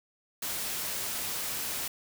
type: noise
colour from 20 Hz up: white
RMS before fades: -34 dBFS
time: 0.42-1.88 s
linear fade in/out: 5 ms
effects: none